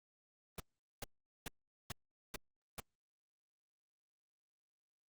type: noise bursts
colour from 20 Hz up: pink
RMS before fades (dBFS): -43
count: 6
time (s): 0.58-2.8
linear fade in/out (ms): 2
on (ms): 20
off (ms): 420
effects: Opus 32 kbps